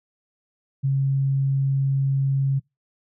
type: tone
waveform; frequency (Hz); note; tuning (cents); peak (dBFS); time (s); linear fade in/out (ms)
sine; 136.4; C#3; -28; -18; 0.83-2.6; 20
effects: noise-tail reverb RT60 0.2 s tail -25 dB re dry